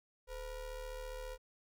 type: ring-modulated tone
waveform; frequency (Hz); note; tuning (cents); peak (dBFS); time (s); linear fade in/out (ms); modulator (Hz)
square; 236.6; A#3; +26; -40; 0.27-1.38; 50; 274
effects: none